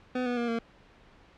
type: tone with pitch steps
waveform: 25% pulse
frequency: 251.8 / 244.5 / 237.4 / 230.5 Hz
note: B3 / B3 / A#3 / A#3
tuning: +34 / -17 / +32 / -19 cents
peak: -24 dBFS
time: 0.15-0.59 s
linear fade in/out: 5 ms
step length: 110 ms
effects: pink hiss -57 dBFS RMS until 1.37 s + low-pass 3000 Hz 12 dB/octave